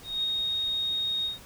sine tone with ADSR envelope, 3729 Hz, A#7, in tune, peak -24 dBFS, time 0.03-1.39 s, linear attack 210 ms, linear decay 3 ms, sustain -2 dB, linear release 140 ms, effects pink hiss -49 dBFS RMS until 1.45 s

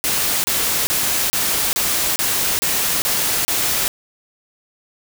white noise bursts, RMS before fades -19 dBFS, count 9, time 0.04-3.88 s, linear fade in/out 0 ms, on 400 ms, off 30 ms, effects none

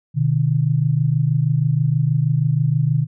sine tone pair together, 125.6 / 151.89 Hz, B2 / D#3, +30 / -41 cents, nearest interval minor third, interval 329 cents, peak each -18 / -17 dBFS, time 0.14-3.07 s, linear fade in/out 50 ms, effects none

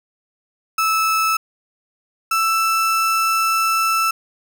35% pulse tone pair in turn, 1308 / 1324 Hz, E6 / E6, -14 / +7 cents, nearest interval unison, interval 21 cents, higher second, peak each -14 dBFS, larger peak neither, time 0.78-1.37 / 2.31-4.11 s, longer second, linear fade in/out 5 ms, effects none

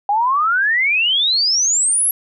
sine exponential sweep, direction up, 795 to 11500 Hz, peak -13 dBFS, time 0.09-2.11 s, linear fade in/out 2 ms, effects none

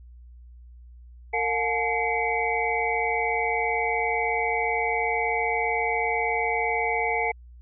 sine tone cluster, 456.3 / 717 / 857 / 2066 / 2264 Hz, A#4 / F5 / A5 / C7 / C#7, -37 / +45 / -46 / -22 / +36 cents, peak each -29 dBFS, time 1.33-7.32 s, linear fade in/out 10 ms, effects added 60 Hz sine -44 dBFS peak until 7.61 s

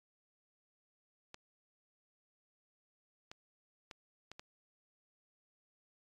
clicks, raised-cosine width 0.2 ms, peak -30 dBFS, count 5, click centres 1.344 / 3.315 / 3.912 / 4.316 / 4.395 s, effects AAC 32 kbps

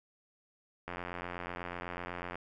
click train, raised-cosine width 0.5 ms, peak -24 dBFS, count 131, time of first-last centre 0.88-2.356 s, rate 88.1 Hz, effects none

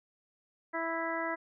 harmonic tone, 329.6 Hz, E4, in tune, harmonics 1 / 2 / 3 / 4 / 5 / 6, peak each -39 / -37 / -38 / -40 / -40 / -39 dBFS, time 0.73-1.36 s, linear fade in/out 20 ms, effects none

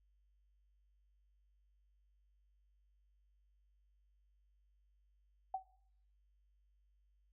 sine tone with exponential decay, 762 Hz, G5, 49 cents flat, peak -32 dBFS, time 5.54-5.64 s, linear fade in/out 5 ms, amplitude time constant 20 ms, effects noise-tail reverb RT60 0.6 s tail -18 dB re dry + added 50 Hz sine -70 dBFS peak until 7.32 s

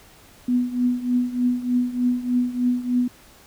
sine tone with tremolo, 246.9 Hz, B3, in tune, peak -15 dBFS, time 0.48-3.08 s, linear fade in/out 5 ms, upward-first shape triangle, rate 3.3 Hz, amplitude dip 85%, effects pink hiss -50 dBFS RMS until 3.46 s

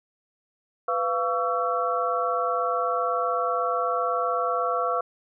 sine tone cluster, 499 / 690 / 1129 / 1336 Hz, B4 / F5 / C#6 / E6, +18 / -21 / +31 / +23 cents, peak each -28 dBFS, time 0.88-5.01 s, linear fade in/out 5 ms, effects none

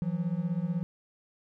triangle beating tone pair, 164.81 / 180.81 Hz, E3 / F#3, 0 / -40 cents, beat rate 16 Hz, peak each -29 dBFS, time 0.02-0.83 s, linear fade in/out 0 ms, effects none

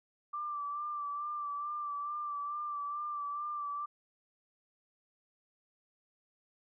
sine tone with vibrato, 1174.7 Hz, D6, in tune, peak -35 dBFS, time 0.33-3.86 s, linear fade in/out 10 ms, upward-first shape sine, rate 2.3 Hz, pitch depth 33 cents each way, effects none

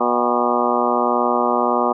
harmonic tone with a mistuned harmonic, 121.4 Hz, B2, 29 cents flat, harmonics 2 / 3 / 4 / 5 / 6 / 7 / 8 / 9 / 10, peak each -24 / -24 / -24 / -24 / -24 / -24 / -24 / -24 / -24 dBFS, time 0-1.93 s, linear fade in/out 10 ms, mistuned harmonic 7, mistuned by -82 cents, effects none

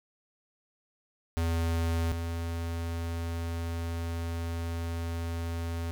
square tone pair in turn, 83.1 / 83.87 Hz, E2 / E2, +15 / +30 cents, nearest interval unison, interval 15 cents, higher second, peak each -27 / -32 dBFS, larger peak first, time 1.37-2.12 / 2.12-5.91 s, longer second, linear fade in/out 0 ms, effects none

